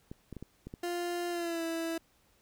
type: clicks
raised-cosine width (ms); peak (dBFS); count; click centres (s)
3; -29; 6; 0.115 / 0.327 / 0.367 / 0.426 / 0.67 / 0.739
type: tone with pitch glide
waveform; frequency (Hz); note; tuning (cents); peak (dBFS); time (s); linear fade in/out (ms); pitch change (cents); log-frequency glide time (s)
30% pulse; 349.2 to 329.6; F4 to E4; 0 to 0; -30; 0.83-1.98; 5; -100; 1.3-1.63
effects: pink hiss -68 dBFS RMS until 2.41 s